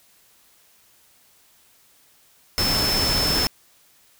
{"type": "tone in noise", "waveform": "sine", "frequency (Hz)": 5274, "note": "E8", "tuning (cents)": 0, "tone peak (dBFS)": -21, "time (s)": [2.58, 3.47], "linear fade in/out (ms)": 0, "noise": "pink", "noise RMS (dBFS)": -24, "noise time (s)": [2.58, 3.47], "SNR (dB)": 0, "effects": ["white hiss -57 dBFS RMS until 4.19 s"]}